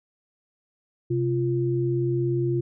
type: tone pair together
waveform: sine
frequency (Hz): 129.88 / 347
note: C3 / F4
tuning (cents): -12 / -11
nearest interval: octave + perfect fourth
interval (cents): 1701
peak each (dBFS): -24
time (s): 1.1-2.61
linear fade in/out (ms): 10
effects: none